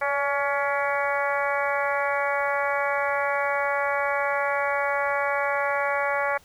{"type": "harmonic tone with a mistuned harmonic", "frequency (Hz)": 281.3, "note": "C#4", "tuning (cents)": 26, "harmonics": [2, 3, 4, 5, 6, 7, 8], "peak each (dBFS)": [-27, -29, -30, -31, -32, -32, -33], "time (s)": [0.01, 6.38], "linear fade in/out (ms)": 10, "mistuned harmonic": 2, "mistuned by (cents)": 21, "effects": ["pink hiss -55 dBFS RMS until 6.44 s"]}